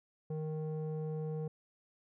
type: tone with low-pass filter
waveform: square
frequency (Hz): 155.56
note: D#3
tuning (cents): 0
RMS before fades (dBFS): -38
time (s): 0.3-1.48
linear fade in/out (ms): 5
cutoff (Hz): 520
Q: 1.9
effects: none